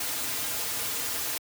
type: noise with comb filter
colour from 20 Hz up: white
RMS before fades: -31 dBFS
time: 0-1.38 s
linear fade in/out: 5 ms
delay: 5.3 ms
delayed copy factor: -0.75
effects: high-pass 80 Hz 12 dB/octave